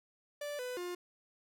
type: tone with pitch steps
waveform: 45% pulse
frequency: 584 / 499.3 / 355.1 Hz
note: D5 / B4 / F4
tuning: -10 / +19 / +29 cents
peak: -38 dBFS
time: 0.41-0.95 s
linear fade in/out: 5 ms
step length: 180 ms
effects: none